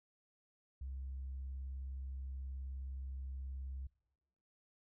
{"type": "tone with vibrato", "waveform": "sine", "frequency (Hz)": 66.5, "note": "C2", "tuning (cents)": 29, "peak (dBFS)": -40, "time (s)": [0.81, 3.87], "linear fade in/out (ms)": 5, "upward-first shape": "sine", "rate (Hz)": 19, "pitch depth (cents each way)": 19, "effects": ["noise-tail reverb RT60 0.9 s tail -25 dB re dry", "tanh soft clip ceiling -38 dBFS"]}